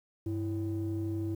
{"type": "ring-modulated tone", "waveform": "triangle", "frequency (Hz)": 115.2, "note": "A#2", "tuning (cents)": -20, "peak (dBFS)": -25, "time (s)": [0.26, 1.35], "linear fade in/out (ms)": 5, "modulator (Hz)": 214, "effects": ["tanh soft clip ceiling -23 dBFS", "10-bit"]}